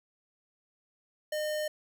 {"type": "tone", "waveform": "square", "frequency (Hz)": 609, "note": "D#5", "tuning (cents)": -37, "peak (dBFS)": -31, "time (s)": [1.32, 1.68], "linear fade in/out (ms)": 5, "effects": []}